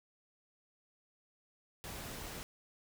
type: noise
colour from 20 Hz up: pink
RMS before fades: -45 dBFS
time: 1.84-2.43 s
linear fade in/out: 0 ms
effects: none